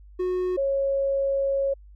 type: tone pair in turn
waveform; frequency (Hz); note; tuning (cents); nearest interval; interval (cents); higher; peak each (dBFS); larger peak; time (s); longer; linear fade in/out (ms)
triangle / sine; 365.2 / 549.2; F#4 / C#5; -23 / -16; perfect fifth; 707; second; -21; neither; 0.19-0.57 / 0.57-1.74; second; 10
effects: added 50 Hz sine -45 dBFS peak until 1.95 s